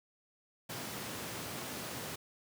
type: high-pass noise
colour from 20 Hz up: pink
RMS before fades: -42 dBFS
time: 0.69-2.16 s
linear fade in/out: 10 ms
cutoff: 100 Hz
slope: 24 dB/octave
effects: none